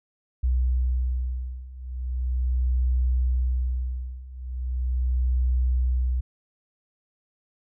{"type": "beating tone pair", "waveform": "sine", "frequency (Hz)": [62.4, 62.79], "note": ["B1", "B1"], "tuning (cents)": [19, 29], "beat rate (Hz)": 0.39, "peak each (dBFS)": [-26, -24], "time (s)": [0.43, 6.21], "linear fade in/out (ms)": 10, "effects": []}